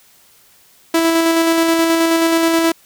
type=tone with tremolo; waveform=sawtooth; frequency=329.6 Hz; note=E4; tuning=in tune; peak=-7 dBFS; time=0.94-2.72 s; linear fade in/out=5 ms; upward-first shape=square; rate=9.4 Hz; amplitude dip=25%; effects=white hiss -50 dBFS RMS until 2.85 s